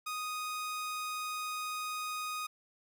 sawtooth tone, 1244.5 Hz, D#6, in tune, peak -32 dBFS, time 0.06-2.47 s, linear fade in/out 10 ms, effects none

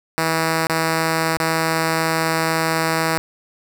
5% pulse tone with dropouts, 162 Hz, E3, 30 cents flat, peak -6 dBFS, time 0.18-3.18 s, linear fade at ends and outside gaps 0 ms, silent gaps 0.669-0.697 / 1.371-1.401 s, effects none

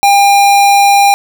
square tone, 802 Hz, G5, 39 cents sharp, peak -5 dBFS, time 0.03-1.14 s, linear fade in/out 0 ms, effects none

